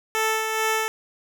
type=tone with tremolo; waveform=10% pulse; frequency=440 Hz; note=A4; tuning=in tune; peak=-12 dBFS; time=0.15-0.88 s; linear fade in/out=0 ms; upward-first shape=sine; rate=2.3 Hz; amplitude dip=40%; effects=8-bit